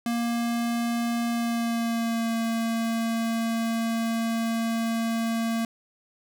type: tone with pitch glide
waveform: square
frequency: 234.8 to 228.1 Hz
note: A#3 to A#3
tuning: +13 to -37 cents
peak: -25 dBFS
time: 0.06-5.65 s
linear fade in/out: 2 ms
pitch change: -50 cents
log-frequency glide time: 1.3-2.36 s
effects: none